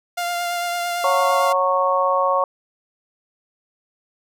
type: tone with vibrato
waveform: sawtooth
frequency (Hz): 698.5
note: F5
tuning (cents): 0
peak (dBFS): -18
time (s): 0.17-1.53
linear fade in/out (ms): 10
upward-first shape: triangle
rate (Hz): 8.9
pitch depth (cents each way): 19
type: harmonic tone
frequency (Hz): 183.9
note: F#3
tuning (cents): -10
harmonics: 3 / 4 / 5 / 6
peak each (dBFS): -20 / -25 / -24 / -19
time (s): 1.04-2.44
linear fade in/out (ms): 2
effects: none